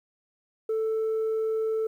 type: tone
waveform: sine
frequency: 441.4 Hz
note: A4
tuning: 5 cents sharp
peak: -22 dBFS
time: 0.69-1.87 s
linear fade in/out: 5 ms
effects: tanh soft clip ceiling -23 dBFS + 10-bit